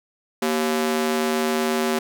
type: ring-modulated tone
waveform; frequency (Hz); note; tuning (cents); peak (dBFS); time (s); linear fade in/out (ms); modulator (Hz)
sawtooth; 311.1; D#4; 0; -13; 0.42-1.99; 5; 75.7
effects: none